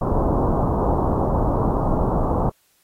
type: low-pass noise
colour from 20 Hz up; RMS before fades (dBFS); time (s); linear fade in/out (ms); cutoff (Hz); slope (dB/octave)
pink; -20; 0.01-2.5; 10; 1100; 48
effects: white hiss -62 dBFS RMS until 2.83 s + AAC 48 kbps